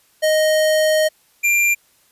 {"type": "tone pair in turn", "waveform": "square", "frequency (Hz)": [622.3, 2380], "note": ["D#5", "D7"], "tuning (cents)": [0, 22], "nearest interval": "octave + major seventh", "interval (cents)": 2322, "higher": "second", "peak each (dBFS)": -14, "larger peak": "neither", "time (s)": [[0.22, 1.09], [1.43, 1.75]], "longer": "first", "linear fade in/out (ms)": 20, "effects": ["white hiss -57 dBFS RMS until 2.11 s", "resampled to 32000 Hz"]}